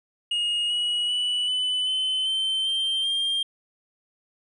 triangle tone with pitch steps, 2866 / 2911 / 2957 / 3003 / 3050 / 3098 / 3147 / 3197 Hz, F7 / F#7 / F#7 / F#7 / G7 / G7 / G7 / G7, +44 / -29 / -2 / +25 / -48 / -21 / +6 / +33 cents, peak -21 dBFS, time 0.31-3.43 s, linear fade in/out 5 ms, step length 390 ms, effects resampled to 24000 Hz

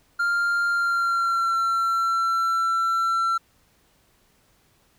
triangle tone with pitch glide, 1396.9 to 1350.1 Hz, F6 to E6, 0 to +41 cents, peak -18 dBFS, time 0.19-3.38 s, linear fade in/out 10 ms, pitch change -59 cents, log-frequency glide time 0.7-1.61 s, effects pink hiss -62 dBFS RMS until 4.98 s

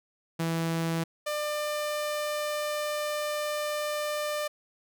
sawtooth tone pair in turn, 164.81 / 597.2 Hz, E3 / D5, 0 / +29 cents, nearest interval octave + minor seventh, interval 2229 cents, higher second, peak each -23 / -25 dBFS, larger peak first, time 0.39-1.04 / 1.26-4.48 s, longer second, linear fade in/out 10 ms, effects none

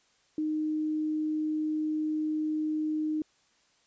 sine tone, 308.7 Hz, D#4, 14 cents flat, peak -27 dBFS, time 0.38-3.22 s, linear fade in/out 2 ms, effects white hiss -67 dBFS RMS until 3.86 s + resampled to 16000 Hz

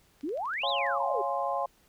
click train, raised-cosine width 0.2 ms, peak -37 dBFS, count 9, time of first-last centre 0.21-0.866 s, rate 12.2 Hz
sine exponential two-way sweep, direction up then down, 262.6 to 4034 to 374.6 Hz, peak -30 dBFS, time 0.23-1.22 s, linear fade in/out 10 ms, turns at 0.69 s
sine chord, Db major seventh, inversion none, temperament equal, 554.4 / 698.5 / 830.6 / 1046.5 Hz, Db5 / F5 / Ab5 / C6, 0 / 0 / 0 / 0 cents, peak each -33 dBFS, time 0.63-1.66 s, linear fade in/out 5 ms
effects pink hiss -64 dBFS RMS until 1.88 s

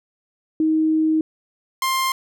sine / sawtooth tone pair in turn, 315 / 1054.6 Hz, D#4 / C6, +21 / +13 cents, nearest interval octave + major sixth, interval 2092 cents, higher second, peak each -15 dBFS, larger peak neither, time 0.6-1.21 / 1.82-2.12 s, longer first, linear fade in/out 2 ms, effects none

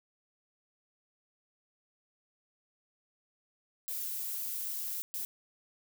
violet noise bursts at uneven times, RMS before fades -37 dBFS, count 2, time 3.88-5.02 / 5.14-5.25 s, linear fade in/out 0 ms, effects none

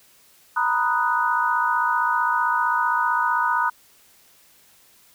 sine chord, B major seventh, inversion third, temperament equal, 932.3 / 987.8 / 1244.5 / 1480 Hz, A#5 / B5 / D#6 / F#6, 0 / 0 / 0 / 0 cents, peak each -24 dBFS, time 0.56-3.7 s, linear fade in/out 10 ms, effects white hiss -55 dBFS RMS until 5.14 s

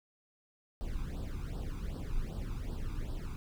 brown noise with flanger, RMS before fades -37 dBFS, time 0.81-3.36 s, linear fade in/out 0 ms, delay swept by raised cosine 0.22 to 0.84 ms, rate 2.6 Hz, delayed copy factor +0.95, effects none

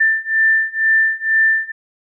sine beating tone pair, 1778 / 1780.1 Hz, A6 / A6, +18 / +20 cents, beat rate 2.1 Hz, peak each -16 / -15 dBFS, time 0-1.72 s, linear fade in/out 10 ms, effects none

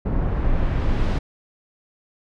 brown noise with low-pass filter sweep, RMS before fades -20 dBFS, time 0.05-1.19 s, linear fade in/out 10 ms, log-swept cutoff 1100 to 5000 Hz, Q 0.75, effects none

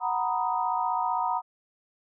sine chord, B major seventh, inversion second, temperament equal, 740 / 932.3 / 987.8 / 1244.5 Hz, F#5 / A#5 / B5 / D#6, 0 / 0 / 0 / 0 cents, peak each -30 / -28 / -31 / -33 dBFS, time 0-1.42 s, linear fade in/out 50 ms, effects none

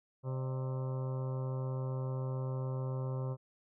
harmonic tone with a mistuned harmonic, 130.81 Hz, C3, in tune, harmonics 1 / 2 / 3 / 4 / 5 / 6 / 7 / 8 / 9 / 10, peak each -34 / -51 / -46 / -45 / -53 / -58 / -54 / -53 / -58 / -60 dBFS, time 0.23-3.37 s, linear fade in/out 50 ms, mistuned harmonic 5, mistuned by -120 cents, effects none

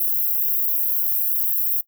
white high-pass noise, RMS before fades -21 dBFS, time 0-1.81 s, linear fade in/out 5 ms, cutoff 12000 Hz, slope 96 dB/octave, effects noise-tail reverb RT60 0.1 s tail -19 dB re dry

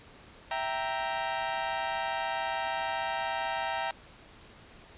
sawtooth chord, E diminished, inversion none, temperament equal, 659.3 / 784 / 932.3 Hz, E5 / G5 / Bb5, 0 / 0 / 0 cents, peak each -32 / -30 / -30 dBFS, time 0.51-3.91 s, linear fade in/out 2 ms, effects pink hiss -53 dBFS RMS until 4.97 s + resampled to 8000 Hz

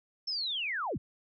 sine linear sweep, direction down, 5400 to 40.16 Hz, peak -31 dBFS, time 0.27-0.98 s, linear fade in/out 10 ms, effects none

